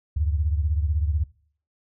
sine beating tone pair, 73.7 / 89.7 Hz, D2 / F2, +7 / +47 cents, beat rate 16 Hz, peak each -21 / -27 dBFS, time 0.16-1.24 s, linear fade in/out 10 ms, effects noise-tail reverb RT60 0.5 s tail -20 dB re dry

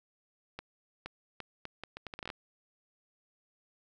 accelerating click train, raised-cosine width 0.3 ms, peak -24 dBFS, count 14, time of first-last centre 0.59-2.302 s, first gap 470 ms, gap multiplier 0.73, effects none

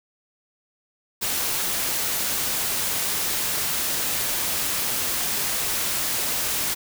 white noise, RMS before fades -25 dBFS, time 1.21-6.75 s, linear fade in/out 20 ms, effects none

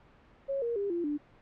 sine tone with pitch steps, 549 / 469.7 / 401.9 / 343.9 / 294.2 Hz, C#5 / A#4 / G4 / F4 / D4, -17 / +13 / +43 / -27 / +3 cents, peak -29 dBFS, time 0.48-1.18 s, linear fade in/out 20 ms, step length 140 ms, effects pink hiss -59 dBFS RMS until 1.41 s + low-pass 2000 Hz 12 dB/octave

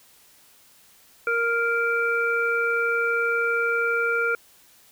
harmonic tone, 466.2 Hz, A#4, in tune, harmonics 1 / 3 / 5, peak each -26 / -22 / -30 dBFS, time 1.27-4.35 s, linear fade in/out 2 ms, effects white hiss -55 dBFS RMS until 4.91 s

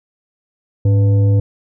sine tone with frequency modulation, 104.2 Hz, G#2, 6 cents sharp, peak -9 dBFS, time 0.85-1.4 s, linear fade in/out 5 ms, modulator 389 Hz, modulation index 0.33, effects none

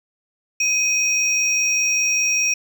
triangle tone pair together, 2510 / 5635 Hz, D#7 / F8, +15 / +15 cents, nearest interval octave + major second, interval 1400 cents, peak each -18 dBFS, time 0.6-2.54 s, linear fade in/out 5 ms, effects none

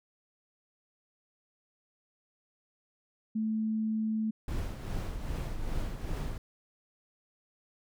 sine tone, 218.8 Hz, A3, 9 cents flat, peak -28 dBFS, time 3.35-4.31 s, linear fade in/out 10 ms
brown noise with tremolo, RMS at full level -32 dBFS, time 4.48-6.38 s, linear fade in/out 2 ms, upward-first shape triangle, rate 2.5 Hz, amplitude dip 55%
effects none

